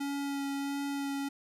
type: tone with vibrato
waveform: square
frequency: 280 Hz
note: C#4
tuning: 18 cents sharp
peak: -33 dBFS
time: 0-1.29 s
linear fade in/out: 10 ms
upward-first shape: sine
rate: 1.5 Hz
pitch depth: 11 cents each way
effects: resampled to 32000 Hz